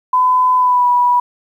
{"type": "tone with pitch glide", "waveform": "sine", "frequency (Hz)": [1009, 978], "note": ["B5", "B5"], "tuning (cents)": [37, -17], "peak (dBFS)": -9, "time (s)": [0.13, 1.2], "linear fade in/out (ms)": 5, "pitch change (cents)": -54, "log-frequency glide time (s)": [0.56, 0.88], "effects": ["8-bit"]}